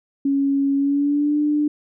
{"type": "tone with pitch glide", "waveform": "sine", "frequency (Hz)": [277.2, 297.1], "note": ["C#4", "D4"], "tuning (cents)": [0, 20], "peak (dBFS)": -16, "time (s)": [0.25, 1.68], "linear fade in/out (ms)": 5, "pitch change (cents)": 120, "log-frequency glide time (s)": [0.76, 1.37], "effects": []}